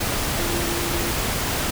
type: tone in noise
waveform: sine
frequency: 343.1 Hz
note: F4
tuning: 31 cents flat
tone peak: -29 dBFS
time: 0.39-1.12 s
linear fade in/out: 10 ms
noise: pink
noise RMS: -24 dBFS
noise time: 0-1.71 s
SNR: -8 dB
effects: none